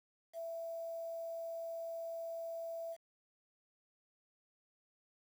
sine tone with quantisation, 664 Hz, E5, 12 cents sharp, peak -40 dBFS, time 0.33-2.97 s, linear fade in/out 50 ms, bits 10, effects none

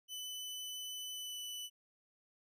sawtooth tone with pitch glide, 3002 to 2981 Hz, F#7 to F#7, +24 to +12 cents, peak -39 dBFS, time 0.08-1.7 s, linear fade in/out 50 ms, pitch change -12 cents, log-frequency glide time 1.17-1.37 s, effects none

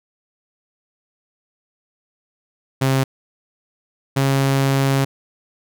sawtooth tone pair in turn, 133.7 / 136.35 Hz, C3 / C#3, +38 / -28 cents, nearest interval unison, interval 34 cents, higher second, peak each -11 dBFS, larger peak neither, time 2.81-3.04 / 4.16-5.05 s, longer second, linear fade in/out 10 ms, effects none

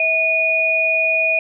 sine tone pair together, 649 / 2460 Hz, E5 / D#7, -27 / -20 cents, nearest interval octave + major seventh, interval 2307 cents, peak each -21 / -15 dBFS, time 0-1.39 s, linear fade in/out 2 ms, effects none

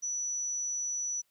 sine tone, 5920 Hz, F#8, in tune, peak -31 dBFS, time 0.02-1.22 s, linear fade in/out 20 ms, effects white hiss -74 dBFS RMS until 1.3 s

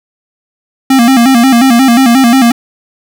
square tone with vibrato, 250 Hz, B3, 21 cents sharp, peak -4 dBFS, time 0.9-2.52 s, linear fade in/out 5 ms, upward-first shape square, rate 5.6 Hz, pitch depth 110 cents each way, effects none

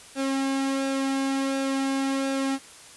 sawtooth tone with flanger, 270.7 Hz, C#4, 41 cents flat, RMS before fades -26 dBFS, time 0.15-2.59 s, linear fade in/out 50 ms, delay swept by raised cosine 0.95 to 2.15 ms, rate 1.4 Hz, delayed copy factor -0.5, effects white hiss -47 dBFS RMS until 2.96 s + resampled to 24000 Hz

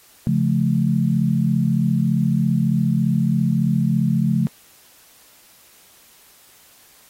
sine chord, Db augmented, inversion none, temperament just, 138.59 / 173.24 / 216.5 Hz, Db3 / F3 / A3, 0 / -14 / -28 cents, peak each -20 / -20 / -20 dBFS, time 0.27-4.47 s, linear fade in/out 0 ms, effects white hiss -51 dBFS RMS until 7.09 s + AAC 48 kbps

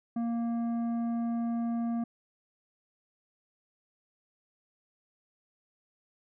triangle tone with tanh clipping, 233.1 Hz, A#3, in tune, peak -30 dBFS, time 0.16-2.04 s, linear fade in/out 5 ms, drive 13 dB, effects none

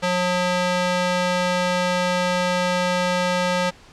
square tone with high-pass filter, 180 Hz, F#3, 47 cents flat, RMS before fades -21 dBFS, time 0.02-3.71 s, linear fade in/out 20 ms, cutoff 380 Hz, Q 0.65, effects pink hiss -48 dBFS RMS until 3.92 s + low-pass 6000 Hz 12 dB/octave

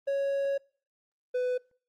triangle tone pair in turn, 554.4 / 499.9 Hz, C#5 / B4, 0 / +21 cents, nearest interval major second, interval 179 cents, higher first, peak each -24 dBFS, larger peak neither, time 0.07-0.58 / 1.34-1.58 s, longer first, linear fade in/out 10 ms, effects noise-tail reverb RT60 0.5 s tail -26 dB re dry + Opus 24 kbps

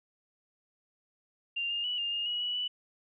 sine tone with pitch steps, 2787 / 2820 / 2948 / 2811 / 2832 / 2910 / 2939 / 2964 Hz, F7 / F7 / F#7 / F7 / F7 / F#7 / F#7 / F#7, -4 / +16 / -7 / +11 / +23 / -29 / -12 / +2 cents, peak -30 dBFS, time 1.56-2.68 s, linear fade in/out 10 ms, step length 140 ms, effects none

